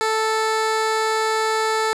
15% pulse tone, 439.7 Hz, A4, 1 cent flat, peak -12 dBFS, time 0.01-1.93 s, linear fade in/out 0 ms, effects low-pass 9000 Hz 12 dB/octave

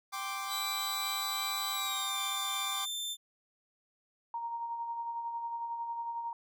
sawtooth chord, G suspended fourth, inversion none, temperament equal, 784 / 1046.5 / 1174.7 Hz, G5 / C6 / D6, 0 / 0 / 0 cents, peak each -38 / -39 / -34 dBFS, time 0.12-2.86 s, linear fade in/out 20 ms
sawtooth tone with pitch glide, 3951 to 3561 Hz, B7 to A7, 0 to +20 cents, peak -32 dBFS, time 0.48-3.17 s, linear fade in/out 50 ms, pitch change -180 cents, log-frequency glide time 1.72-2.18 s
sine tone with tremolo, 932.3 Hz, A#5, in tune, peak -33 dBFS, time 4.34-6.33 s, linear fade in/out 2 ms, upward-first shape sine, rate 11 Hz, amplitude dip 40%
effects none

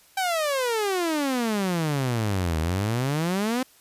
sawtooth exponential two-way sweep, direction down then up, 784 to 77.2 to 264 Hz, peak -19 dBFS, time 0.17-3.63 s, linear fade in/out 5 ms, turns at 2.59 s, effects white hiss -56 dBFS RMS until 3.8 s + resampled to 32000 Hz

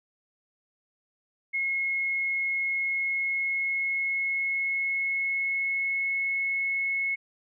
sine tone with pitch glide, 2167 to 2186 Hz, C#7 to C#7, -40 to -25 cents, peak -25 dBFS, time 1.53-7.16 s, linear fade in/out 20 ms, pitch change +15 cents, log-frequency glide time 2.71-6.19 s, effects none

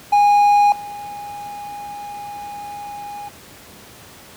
triangle tone with level steps, 821 Hz, G#5, 20 cents flat, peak -8 / -27 dBFS, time 0.12-3.29 s, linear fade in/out 10 ms, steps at 0.72 s, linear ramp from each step 2 ms, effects pink hiss -42 dBFS RMS until 4.36 s + high-pass 80 Hz 12 dB/octave

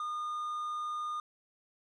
triangle tone, 1219 Hz, D#6, 36 cents flat, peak -32 dBFS, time 0-1.2 s, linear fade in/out 2 ms, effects resampled to 24000 Hz

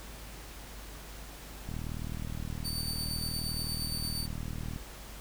click train, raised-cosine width 5 ms, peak -26 dBFS, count 122, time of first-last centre 1.69-4.761 s, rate 39.4 Hz
sawtooth tone with tremolo, 4571 Hz, D8, 48 cents flat, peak -31 dBFS, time 2.64-4.27 s, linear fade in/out 20 ms, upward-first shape square, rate 8.6 Hz, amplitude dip 30%
effects added 50 Hz sine -46 dBFS peak until 5.2 s + pink hiss -48 dBFS RMS until 5.2 s

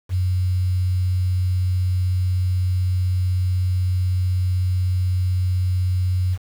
sine tone with quantisation, 91.6 Hz, F#2, 17 cents flat, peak -17 dBFS, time 0.09-6.38 s, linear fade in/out 50 ms, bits 7, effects none

